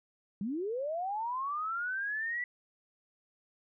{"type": "linear sweep", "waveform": "sine", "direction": "up", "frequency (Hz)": [184.5, 1975.5], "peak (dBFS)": -32, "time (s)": [0.41, 2.44], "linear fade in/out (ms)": 2, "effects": []}